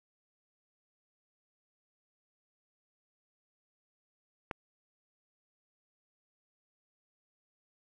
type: click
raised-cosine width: 0.5 ms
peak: -20 dBFS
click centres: 4.512 s
effects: none